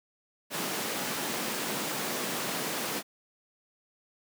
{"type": "high-pass noise", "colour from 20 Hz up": "pink", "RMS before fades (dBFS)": -33, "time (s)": [0.5, 3.03], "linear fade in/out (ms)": 50, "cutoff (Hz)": 180, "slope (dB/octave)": 24, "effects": []}